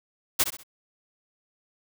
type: noise with echo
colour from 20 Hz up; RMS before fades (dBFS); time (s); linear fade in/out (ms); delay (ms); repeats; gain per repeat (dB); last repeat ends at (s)
white; -21; 0.39-0.44; 10; 65; 3; -9; 0.635
effects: none